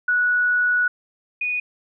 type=tone pair in turn; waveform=sine; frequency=1469 / 2471 Hz; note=F#6 / D#7; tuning=-13 / -13 cents; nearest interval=major sixth; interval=900 cents; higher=second; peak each=-16 / -21 dBFS; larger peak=first; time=0.08-0.88 / 1.41-1.6 s; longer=first; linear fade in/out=5 ms; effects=none